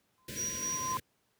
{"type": "tone with exponential growth", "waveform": "sine", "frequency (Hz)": 1032, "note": "C6", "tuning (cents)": -24, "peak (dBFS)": -29, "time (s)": [0.18, 0.97], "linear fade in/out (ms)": 0, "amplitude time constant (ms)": 170}
{"type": "band-stop noise", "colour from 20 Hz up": "pink", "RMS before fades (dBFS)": -41, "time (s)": [0.28, 1], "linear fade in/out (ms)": 5, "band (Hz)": [590, 1500], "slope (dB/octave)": 96}
{"type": "tone with tremolo", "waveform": "sine", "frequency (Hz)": 5770, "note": "F#8", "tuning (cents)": -44, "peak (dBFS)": -32, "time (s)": [0.35, 0.95], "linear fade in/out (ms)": 50, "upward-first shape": "square", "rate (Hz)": 3.6, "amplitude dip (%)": 40}
{"effects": ["pink hiss -74 dBFS RMS until 1.39 s", "high-pass 100 Hz 12 dB/octave"]}